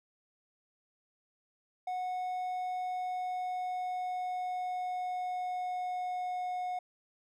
triangle tone with pitch glide, 733 to 727.1 Hz, F#5 to F#5, -16 to -30 cents, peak -31 dBFS, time 1.87-6.79 s, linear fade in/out 5 ms, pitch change -14 cents, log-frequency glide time 2.78-6.43 s, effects none

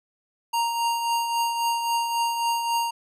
square tone with tremolo, 932.3 Hz, A#5, in tune, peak -21 dBFS, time 0.53-2.91 s, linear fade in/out 10 ms, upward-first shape triangle, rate 3.7 Hz, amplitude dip 50%, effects resampled to 32000 Hz

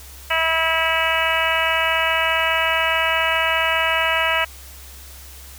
harmonic tone, 324.8 Hz, E4, 26 cents flat, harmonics 2 / 3 / 4 / 5 / 6 / 7 / 8 / 9, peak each -25 / -25 / -25 / -25 / -25 / -25 / -25 / -25 dBFS, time 0.3-4.45 s, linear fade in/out 10 ms, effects added 67 Hz sine -40 dBFS peak until 5.58 s + white hiss -42 dBFS RMS until 5.58 s

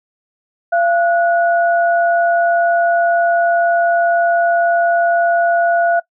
sine tone pair together, 684.9 / 1463 Hz, F5 / F#6, -34 / -20 cents, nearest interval octave + minor second, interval 1314 cents, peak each -12 / -19 dBFS, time 0.72-6 s, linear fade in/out 10 ms, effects noise-tail reverb RT60 0.1 s tail -20 dB re dry

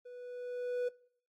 triangle tone with level ramp, 492.5 Hz, B4, 5 cents flat, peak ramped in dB -45 to -28 dBFS, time 0.05-0.89 s, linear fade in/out 10 ms, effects noise-tail reverb RT60 0.6 s tail -23 dB re dry + AAC 48 kbps

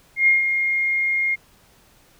sine tone with ADSR envelope, 2133 Hz, C7, 33 cents sharp, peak -11 dBFS, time 0.16-1.36 s, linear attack 110 ms, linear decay 150 ms, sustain -7 dB, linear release 23 ms, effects pink hiss -55 dBFS RMS until 2.19 s

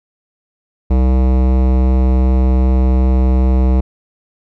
sine tone with hard clipping, 64.1 Hz, C2, 35 cents flat, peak -11 dBFS, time 0.9-3.81 s, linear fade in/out 10 ms, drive 18 dB, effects none

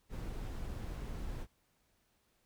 brown noise, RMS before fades -41 dBFS, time 0.09-1.47 s, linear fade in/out 50 ms, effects pink hiss -75 dBFS RMS until 2.45 s

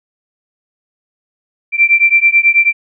sine beating tone pair, 2347 / 2356.2 Hz, D7 / D7, -2 / +5 cents, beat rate 9.2 Hz, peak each -10 dBFS, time 1.72-2.73 s, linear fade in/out 50 ms, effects none

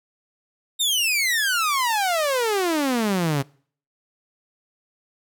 sawtooth exponential sweep, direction down, 3754 to 132.9 Hz, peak -16 dBFS, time 0.79-3.43 s, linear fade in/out 20 ms, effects noise-tail reverb RT60 0.5 s tail -24 dB re dry

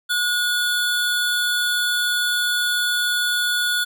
square tone pair together, 1452 / 3453 Hz, F#6 / A7, -33 / -33 cents, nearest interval octave + minor third, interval 1500 cents, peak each -21 / -24 dBFS, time 0.09-3.85 s, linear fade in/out 20 ms, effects none

